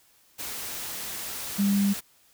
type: tone in noise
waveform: sine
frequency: 200 Hz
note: G3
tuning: 35 cents sharp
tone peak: -20 dBFS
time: 1.58-1.94 s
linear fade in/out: 20 ms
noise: white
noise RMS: -35 dBFS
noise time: 0.38-2.01 s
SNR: +12 dB
effects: white hiss -61 dBFS RMS until 2.33 s